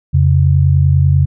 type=tone pair together; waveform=sine; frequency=87 / 137.17 Hz; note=F2 / C#3; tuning=-6 / -18 cents; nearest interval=minor sixth; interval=788 cents; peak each=-10 dBFS; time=0.13-1.26 s; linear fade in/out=20 ms; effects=none